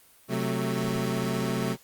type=chord; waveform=25% pulse; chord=F# diminished; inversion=second; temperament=equal; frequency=130.81 / 185 / 220 Hz; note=C3 / F#3 / A3; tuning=0 / 0 / 0 cents; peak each=-27 dBFS; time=0.28-1.77 s; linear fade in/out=50 ms; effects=white hiss -57 dBFS RMS until 1.83 s + Opus 32 kbps